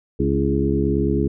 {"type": "harmonic tone with a mistuned harmonic", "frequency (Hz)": 69.3, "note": "C#2", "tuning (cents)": 0, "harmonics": [1, 2, 3, 4, 5, 6], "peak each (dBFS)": [-24, -24, -24, -24, -24, -24], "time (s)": [0.19, 1.28], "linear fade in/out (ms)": 10, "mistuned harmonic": 5, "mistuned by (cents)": -39, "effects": []}